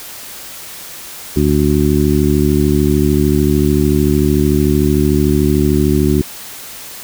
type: harmonic tone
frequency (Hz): 73.42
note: D2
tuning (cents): 0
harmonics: 1 / 2 / 3 / 4 / 5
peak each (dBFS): -16 / -16 / -16 / -16 / -16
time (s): 1.36-6.22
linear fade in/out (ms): 5
effects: white hiss -31 dBFS RMS until 7.03 s